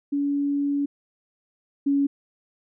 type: tone pair in turn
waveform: sine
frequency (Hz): 284.2 / 280.6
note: C#4 / C#4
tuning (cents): +43 / +21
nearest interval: unison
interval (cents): 22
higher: first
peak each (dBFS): -21 / -18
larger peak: second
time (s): 0.12-0.86 / 1.86-2.07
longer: first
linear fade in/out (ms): 10
effects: none